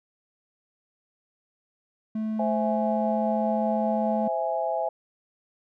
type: tone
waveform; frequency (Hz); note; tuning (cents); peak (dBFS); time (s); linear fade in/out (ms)
triangle; 218.1; A3; -15; -24; 2.15-4.28; 5
type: chord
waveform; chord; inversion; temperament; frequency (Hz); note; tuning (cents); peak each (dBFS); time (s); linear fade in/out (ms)
sine; C augmented; none; equal; 523.3 / 659.3 / 830.6; C5 / E5 / G#5; 0 / 0 / 0; -31 / -27 / -29; 2.39-4.89; 5
effects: none